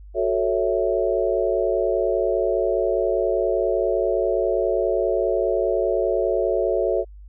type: chord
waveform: sine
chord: F# minor seventh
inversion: none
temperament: equal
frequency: 370 / 440 / 554.4 / 659.3 Hz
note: F#4 / A4 / C#5 / E5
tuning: 0 / 0 / 0 / 0 cents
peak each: -24 dBFS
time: 0.14-7.05 s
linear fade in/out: 50 ms
effects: added 50 Hz sine -39 dBFS peak until 7.28 s